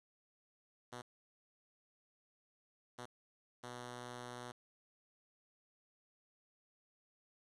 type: tone bursts at uneven times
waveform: 5% pulse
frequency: 122.7 Hz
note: B2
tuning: 11 cents flat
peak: -35 dBFS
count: 3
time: 0.92-1.02 / 2.98-3.06 / 3.63-4.52 s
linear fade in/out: 10 ms
effects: resampled to 24000 Hz + 11-bit